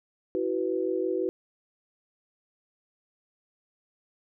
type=chord; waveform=sine; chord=E suspended second; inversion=none; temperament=equal with one note detuned; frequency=329.6 / 375.6 / 493.9 Hz; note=E4 / F#4 / B4; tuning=0 / +26 / 0 cents; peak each=-31 / -28 / -31 dBFS; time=0.35-1.29 s; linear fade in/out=0 ms; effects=none